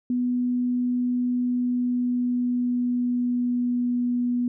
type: tone with pitch glide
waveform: sine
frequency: 246.9 to 244.1 Hz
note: B3 to B3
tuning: 0 to -20 cents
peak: -21 dBFS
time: 0.1-4.48 s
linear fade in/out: 2 ms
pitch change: -20 cents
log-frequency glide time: 1.38-4.08 s
effects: none